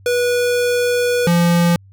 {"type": "tone pair in turn", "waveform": "square", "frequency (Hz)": [487.4, 172], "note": ["B4", "F3"], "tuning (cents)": [-23, -26], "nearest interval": "octave + tritone", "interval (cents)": 1803, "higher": "first", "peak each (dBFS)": [-15, -12], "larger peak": "second", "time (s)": [[0.06, 1.27], [1.27, 1.76]], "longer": "first", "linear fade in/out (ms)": 2, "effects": ["added 97 Hz sine -42 dBFS peak until 1.92 s"]}